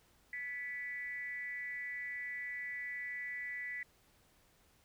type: tone with frequency modulation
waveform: sine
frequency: 1975.5 Hz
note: B6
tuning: in tune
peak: -39 dBFS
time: 0.33-3.83 s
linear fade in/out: 2 ms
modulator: 265 Hz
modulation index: 0.51
effects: pink hiss -69 dBFS RMS until 4.84 s